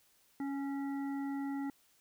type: harmonic tone with a mistuned harmonic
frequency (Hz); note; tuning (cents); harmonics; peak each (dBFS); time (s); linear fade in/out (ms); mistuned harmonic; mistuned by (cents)
277.8; C#4; +4; 1 / 3 / 5 / 7; -35 / -46 / -54 / -53; 0.4-1.7; 2; 5; -21
effects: white hiss -69 dBFS RMS until 2 s